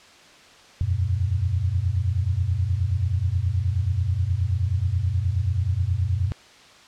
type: tone cluster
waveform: sine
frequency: 82.9 / 92.3 / 119.7 Hz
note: E2 / F#2 / A#2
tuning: +10 / -4 / +46 cents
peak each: -27 / -22 / -27 dBFS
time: 0.81-6.32 s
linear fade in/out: 0 ms
effects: white hiss -49 dBFS RMS until 6.87 s + low-pass 5000 Hz 12 dB/octave